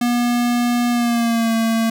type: tone with pitch glide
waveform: square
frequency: 241.1 to 226.3 Hz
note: B3 to A3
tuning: -41 to +49 cents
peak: -16 dBFS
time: 0.01-1.9 s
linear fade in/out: 5 ms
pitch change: -110 cents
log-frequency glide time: 0.9-1.53 s
effects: none